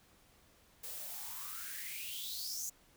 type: noise with high-pass filter sweep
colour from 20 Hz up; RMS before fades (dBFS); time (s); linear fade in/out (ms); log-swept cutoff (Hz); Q
blue; -43; 0.83-2.7; 10; 460 to 6800; 7.8
effects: pink hiss -66 dBFS RMS until 2.96 s